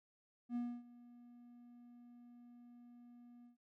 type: tone with ADSR envelope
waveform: triangle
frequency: 240.8 Hz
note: B3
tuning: 44 cents flat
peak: -34 dBFS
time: 0.49-3.57 s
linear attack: 67 ms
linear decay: 270 ms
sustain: -21 dB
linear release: 120 ms
effects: none